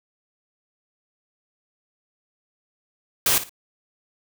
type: noise with echo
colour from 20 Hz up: white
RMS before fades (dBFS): -19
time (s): 3.26-3.38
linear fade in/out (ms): 2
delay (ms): 57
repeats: 2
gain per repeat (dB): -13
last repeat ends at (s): 3.494
effects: none